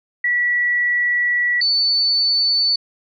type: tone pair in turn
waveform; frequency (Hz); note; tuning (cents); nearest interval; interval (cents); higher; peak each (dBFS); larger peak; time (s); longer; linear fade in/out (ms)
sine; 1944 / 4495; B6 / C#8; -28 / +23; octave + minor third; 1451; second; -15 / -14; second; 0.24-1.61 / 1.61-2.76; first; 5
effects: none